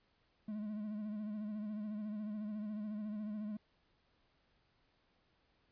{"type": "tone with vibrato", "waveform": "triangle", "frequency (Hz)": 211.3, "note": "G#3", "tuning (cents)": 30, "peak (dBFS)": -37, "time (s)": [0.48, 3.57], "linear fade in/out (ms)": 5, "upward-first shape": "sine", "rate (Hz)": 14, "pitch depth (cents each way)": 47, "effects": ["pink hiss -75 dBFS RMS until 5.71 s", "resampled to 11025 Hz"]}